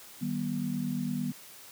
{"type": "chord", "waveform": "sine", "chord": "Eb augmented", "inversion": "none", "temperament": "just", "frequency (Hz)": [155.56, 194.45, 243.1], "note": ["Eb3", "G3", "B3"], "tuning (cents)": [0, -14, -27], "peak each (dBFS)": [-35, -34, -32], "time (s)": [0.21, 1.32], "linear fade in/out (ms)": 10, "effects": ["white hiss -50 dBFS RMS until 1.71 s", "high-pass 100 Hz 12 dB/octave"]}